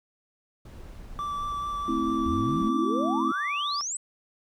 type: noise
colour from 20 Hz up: brown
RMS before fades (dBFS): -42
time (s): 0.65-2.69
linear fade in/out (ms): 5
type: tone with vibrato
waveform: triangle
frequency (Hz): 1163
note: D6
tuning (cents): -17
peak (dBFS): -27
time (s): 1.19-3.81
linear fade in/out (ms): 0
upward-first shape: sine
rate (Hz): 4.6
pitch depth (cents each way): 10
type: chord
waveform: sine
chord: A minor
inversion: none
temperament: equal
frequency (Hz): 220 / 261.6 / 329.6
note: A3 / C4 / E4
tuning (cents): 0 / 0 / 0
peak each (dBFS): -32 / -29 / -28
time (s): 1.88-3.32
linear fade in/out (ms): 5
type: exponential sweep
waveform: sine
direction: up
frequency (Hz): 70 to 8280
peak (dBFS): -29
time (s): 2.26-3.97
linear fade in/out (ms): 5
effects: none